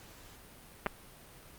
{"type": "clicks", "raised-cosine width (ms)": 0.5, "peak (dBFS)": -16, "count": 2, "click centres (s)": [0.862, 0.867], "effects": ["pink hiss -54 dBFS RMS until 1.58 s", "Opus 48 kbps"]}